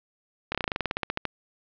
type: slowing click train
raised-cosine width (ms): 0.3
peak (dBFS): -10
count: 16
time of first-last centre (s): 0.52-1.253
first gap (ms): 27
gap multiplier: 1.08
effects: low-pass 4000 Hz 12 dB/octave